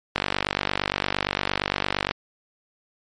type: click train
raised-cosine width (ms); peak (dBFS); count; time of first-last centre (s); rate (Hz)
0.3; -5; 96; 0.16-2.111; 48.7
effects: MP3 48 kbps